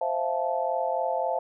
sine chord, F major seventh, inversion second, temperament just, 523.8 / 654.8 / 698.5 / 873.1 Hz, C5 / E5 / F5 / A5, +2 / -12 / 0 / -14 cents, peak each -30 dBFS, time 0.01-1.39 s, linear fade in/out 5 ms, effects none

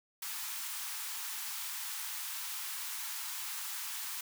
white high-pass noise, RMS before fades -40 dBFS, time 0.22-4.21 s, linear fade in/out 5 ms, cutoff 810 Hz, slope 96 dB/octave, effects none

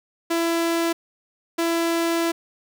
sawtooth tone bursts at uneven times, 334.5 Hz, E4, 25 cents sharp, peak -16 dBFS, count 2, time 0.3-0.93 / 1.58-2.32 s, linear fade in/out 10 ms, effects none

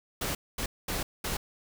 pink noise bursts at uneven times, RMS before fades -32 dBFS, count 4, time 0.21-0.35 / 0.58-0.66 / 0.88-1.03 / 1.24-1.37 s, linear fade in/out 5 ms, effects none

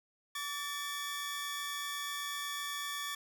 sawtooth tone cluster, 1148 / 1775 / 3376 Hz, D6 / A6 / G#7, -40 / +15 / +28 cents, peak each -37 / -38 / -39 dBFS, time 0.35-3.15 s, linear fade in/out 5 ms, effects none

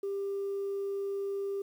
sine tone, 396.5 Hz, G4, 20 cents sharp, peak -30 dBFS, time 0.03-1.62 s, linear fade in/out 5 ms, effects tanh soft clip ceiling -28 dBFS + 10-bit

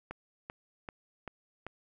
click train, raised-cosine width 0.5 ms, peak -25 dBFS, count 5, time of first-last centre 0.11-1.666 s, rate 2.57 Hz, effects none

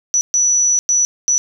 sine tone bursts at uneven times, 5920 Hz, F#8, in tune, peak -11 dBFS, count 4, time 0.14-0.21 / 0.34-0.79 / 0.89-1.05 / 1.28-1.38 s, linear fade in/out 0 ms, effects none

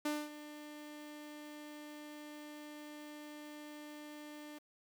sawtooth tone with ADSR envelope, 298.5 Hz, D4, 28 cents sharp, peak -29 dBFS, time 0.05-4.59 s, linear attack 6 ms, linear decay 230 ms, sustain -15 dB, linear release 15 ms, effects 10-bit

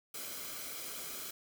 white noise with comb filter, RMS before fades -43 dBFS, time 0.14-1.31 s, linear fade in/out 5 ms, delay 1.1 ms, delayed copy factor -0.55, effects none

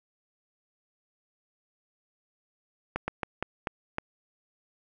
slowing click train, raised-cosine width 0.5 ms, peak -14 dBFS, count 6, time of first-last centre 2.96-3.984 s, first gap 120 ms, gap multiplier 1.27, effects none

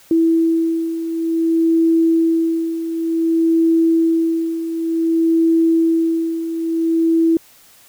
sine beating tone pair, 328.2 / 328.75 Hz, E4 / E4, -8 / -5 cents, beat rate 0.55 Hz, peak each -20 / -14 dBFS, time 0.11-7.37 s, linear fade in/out 2 ms, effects white hiss -48 dBFS RMS until 7.88 s

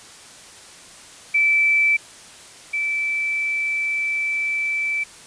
sine tone pair in turn, 2321 / 2321 Hz, D7 / D7, -21 / -21 cents, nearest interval unison, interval 0 cents, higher neither, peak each -14 / -20 dBFS, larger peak first, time 1.34-1.97 / 2.73-5.04 s, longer second, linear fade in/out 10 ms, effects white hiss -43 dBFS RMS until 5.26 s + resampled to 22050 Hz

